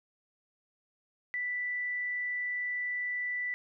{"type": "tone", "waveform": "sine", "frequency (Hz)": 1975.5, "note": "B6", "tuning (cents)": 0, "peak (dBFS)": -31, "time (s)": [1.34, 3.54], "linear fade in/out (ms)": 0, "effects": []}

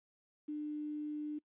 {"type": "tone with quantisation", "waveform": "sine", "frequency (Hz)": 299.6, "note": "D4", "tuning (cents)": 35, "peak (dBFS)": -37, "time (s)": [0.48, 1.39], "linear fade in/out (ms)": 10, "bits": 11, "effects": ["noise-tail reverb RT60 0.1 s tail -24 dB re dry", "resampled to 8000 Hz"]}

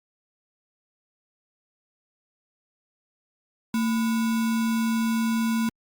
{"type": "tone with sample-and-hold", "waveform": "sine", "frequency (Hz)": 226.4, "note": "A3", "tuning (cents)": 50, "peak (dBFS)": -21, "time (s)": [3.74, 5.69], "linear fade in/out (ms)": 2, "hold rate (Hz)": 1225, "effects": ["Opus 48 kbps"]}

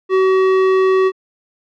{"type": "tone", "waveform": "square", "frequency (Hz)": 378.3, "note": "F#4", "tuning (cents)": 38, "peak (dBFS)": -11, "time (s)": [0.09, 1.12], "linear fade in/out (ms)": 50, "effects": ["low-pass 2000 Hz 12 dB/octave"]}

